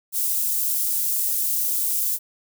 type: high-pass noise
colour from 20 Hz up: white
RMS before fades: -23 dBFS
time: 0.12-2.19 s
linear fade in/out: 50 ms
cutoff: 9800 Hz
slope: 12 dB/octave
effects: none